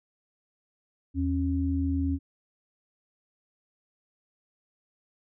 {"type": "tone pair together", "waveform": "sine", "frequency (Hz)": [81.2, 273.1], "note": ["E2", "C#4"], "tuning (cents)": [-26, -26], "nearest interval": "octave + major sixth", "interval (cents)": 2100, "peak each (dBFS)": -27, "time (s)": [1.14, 2.19], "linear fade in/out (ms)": 50, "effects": []}